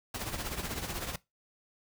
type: noise with tremolo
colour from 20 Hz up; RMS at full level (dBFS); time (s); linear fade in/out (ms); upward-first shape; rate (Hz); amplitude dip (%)
pink; -34; 0.14-1.16; 5; triangle; 16; 70
effects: noise-tail reverb RT60 0.2 s tail -20 dB re dry